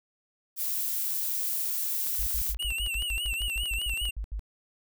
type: noise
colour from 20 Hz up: violet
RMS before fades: -30 dBFS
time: 0.56-2.55 s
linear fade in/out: 50 ms
type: click train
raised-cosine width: 0.2 ms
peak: -27 dBFS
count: 26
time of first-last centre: 2.07-4.054 s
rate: 12.6 Hz
type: tone bursts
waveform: sine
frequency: 51.91 Hz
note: G#1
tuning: in tune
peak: -30 dBFS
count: 15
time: 2.19-4.394 s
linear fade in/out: 0 ms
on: 76 ms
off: 76 ms
type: tone with vibrato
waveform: square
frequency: 2803 Hz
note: F7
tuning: 6 cents sharp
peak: -30 dBFS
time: 2.59-4.11 s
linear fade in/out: 10 ms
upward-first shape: sine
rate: 5 Hz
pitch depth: 90 cents each way
effects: none